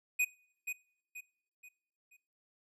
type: tone with echo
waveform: square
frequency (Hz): 2489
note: D#7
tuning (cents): 0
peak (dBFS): -28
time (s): 0.19-0.25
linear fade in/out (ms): 10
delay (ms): 480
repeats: 4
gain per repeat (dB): -8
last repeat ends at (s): 2.17
effects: noise-tail reverb RT60 0.7 s tail -23 dB re dry + resampled to 32000 Hz